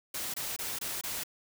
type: noise bursts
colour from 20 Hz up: white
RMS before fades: -36 dBFS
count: 5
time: 0.14-1.236 s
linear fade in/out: 5 ms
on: 200 ms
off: 24 ms
effects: none